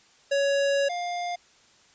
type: tone pair in turn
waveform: square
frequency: 559 / 704.3 Hz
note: C#5 / F5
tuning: +14 / +14 cents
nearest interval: major third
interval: 400 cents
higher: second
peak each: -22 / -29 dBFS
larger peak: first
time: 0.31-0.89 / 0.89-1.36 s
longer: first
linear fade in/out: 10 ms
effects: white hiss -58 dBFS RMS until 1.94 s + resampled to 16000 Hz